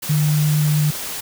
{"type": "tone in noise", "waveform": "sine", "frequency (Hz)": 150.8, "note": "D3", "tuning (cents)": 46, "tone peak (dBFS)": -14, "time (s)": [0.09, 0.91], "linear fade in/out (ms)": 10, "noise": "white", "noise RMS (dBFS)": -28, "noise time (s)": [0.02, 1.21], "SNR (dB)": 11, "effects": []}